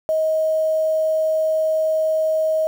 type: tone with quantisation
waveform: sine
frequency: 631 Hz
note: D#5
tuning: 24 cents sharp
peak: -16 dBFS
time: 0.09-2.67 s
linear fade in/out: 0 ms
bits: 7
effects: none